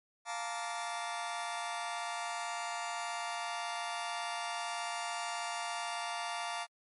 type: chord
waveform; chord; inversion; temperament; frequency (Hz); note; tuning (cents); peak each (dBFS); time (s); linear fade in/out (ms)
sawtooth; Bb major seventh; second; just; 699.2 / 874.1 / 932.3 / 1165.4; F5 / A5 / Bb5 / D6; +2 / -12 / 0 / -14; -36 / -40 / -38 / -39; 0.25-6.67; 50
effects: MP3 48 kbps